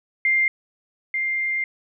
sine tone pair in turn, 2103 / 2103 Hz, C7 / C7, +8 / +8 cents, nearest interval unison, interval 0 cents, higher neither, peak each -16 / -21 dBFS, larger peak first, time 0.25-0.48 / 1.14-1.64 s, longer second, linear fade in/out 2 ms, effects none

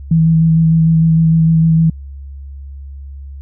sine tone with vibrato, 162.3 Hz, E3, 27 cents flat, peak -7 dBFS, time 0.11-1.9 s, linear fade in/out 5 ms, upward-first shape square, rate 6.6 Hz, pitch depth 13 cents each way, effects added 69 Hz sine -27 dBFS peak until 3.41 s

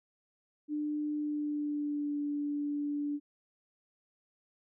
sine tone with pitch glide, 298.7 to 291 Hz, D4 to D4, +29 to -16 cents, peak -31 dBFS, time 0.68-3.2 s, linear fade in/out 50 ms, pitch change -45 cents, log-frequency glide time 1.12-2.18 s, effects none

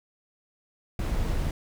brown noise, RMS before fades -27 dBFS, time 0.99-1.51 s, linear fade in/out 2 ms, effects none

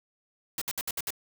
white noise bursts, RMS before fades -32 dBFS, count 6, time 0.58-1.105 s, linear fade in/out 2 ms, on 35 ms, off 63 ms, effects none

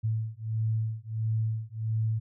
sine beating tone pair, 110 / 111.5 Hz, A2 / A2, 0 / +23 cents, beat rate 1.5 Hz, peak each -30 dBFS, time 0.03-2.2 s, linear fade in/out 20 ms, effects none

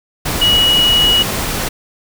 sine tone in noise, 2914 Hz, F#7, 27 cents flat, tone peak -9 dBFS, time 0.41-1.23 s, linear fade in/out 10 ms, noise pink, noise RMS -19 dBFS, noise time 0.25-1.69 s, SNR +7 dB, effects none

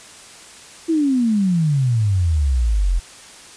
sine exponential sweep, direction down, 336.7 to 40.98 Hz, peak -14 dBFS, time 0.88-3 s, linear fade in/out 20 ms, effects white hiss -41 dBFS RMS until 3.56 s + resampled to 22050 Hz

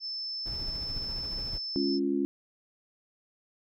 sine tone, 5274 Hz, E8, in tune, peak -33 dBFS, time 0-2 s, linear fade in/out 50 ms
brown noise with tremolo, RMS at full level -38 dBFS, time 0.45-1.59 s, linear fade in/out 20 ms, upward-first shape sine, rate 14 Hz, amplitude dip 30%
sine chord, Db major, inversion second, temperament equal, 207.7 / 277.2 / 349.2 Hz, Ab3 / Db4 / F4, 0 / 0 / 0 cents, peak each -34 / -28 / -30 dBFS, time 1.76-2.25 s, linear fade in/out 0 ms
effects none

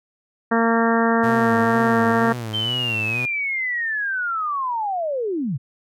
harmonic tone, 229.3 Hz, A#3, 28 cents flat, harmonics 1 / 2 / 3 / 4 / 5 / 6 / 7 / 8, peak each -19 / -22 / -24 / -25 / -26 / -27 / -27 / -28 dBFS, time 0.51-2.33 s, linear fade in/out 10 ms
sawtooth tone with vibrato, 116.54 Hz, A#2, in tune, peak -23 dBFS, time 1.23-3.26 s, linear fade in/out 10 ms, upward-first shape sine, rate 2.1 Hz, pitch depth 140 cents each way
sine linear sweep, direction down, 3136 to 113.1 Hz, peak -21 dBFS, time 2.53-5.58 s, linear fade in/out 20 ms
effects none

